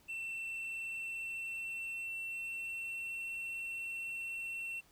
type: tone with pitch glide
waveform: triangle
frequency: 2688 to 2708 Hz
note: E7 to E7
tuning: +33 to +46 cents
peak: -37 dBFS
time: 0.08-4.81 s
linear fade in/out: 20 ms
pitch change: +13 cents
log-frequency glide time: 0.53-3.29 s
effects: pink hiss -66 dBFS RMS until 4.91 s